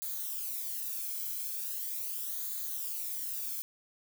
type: noise with flanger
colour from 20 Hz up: violet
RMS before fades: -37 dBFS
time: 0.02-3.62 s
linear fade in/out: 0 ms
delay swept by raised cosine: 0.36 to 1.1 ms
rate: 0.4 Hz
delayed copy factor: -0.65
effects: none